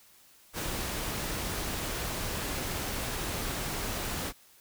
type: noise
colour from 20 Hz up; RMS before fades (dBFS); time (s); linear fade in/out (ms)
pink; -34; 0.53-4.33; 50
effects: white hiss -59 dBFS RMS until 4.6 s